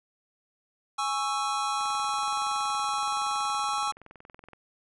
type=chord; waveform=square; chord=C# minor; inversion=second; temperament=equal with one note detuned; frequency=830.6 / 1108.7 / 1323.9 Hz; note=G#5 / C#6 / E6; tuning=0 / 0 / +7 cents; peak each=-32 dBFS; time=0.98-3.92 s; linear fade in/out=10 ms
type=click train; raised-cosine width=0.5 ms; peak=-33 dBFS; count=59; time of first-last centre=1.81-4.533 s; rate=21.3 Hz
effects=resampled to 24000 Hz